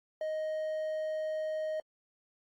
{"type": "tone", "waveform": "triangle", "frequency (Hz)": 624, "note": "D#5", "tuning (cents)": 5, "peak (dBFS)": -30, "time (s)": [0.21, 1.8], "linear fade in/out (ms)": 2, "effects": ["AAC 64 kbps"]}